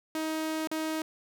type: tone with dropouts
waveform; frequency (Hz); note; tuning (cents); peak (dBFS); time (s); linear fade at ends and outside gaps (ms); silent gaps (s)
sawtooth; 315.5; D#4; +24; -26; 0.15-1.02; 2; 0.673-0.714
effects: none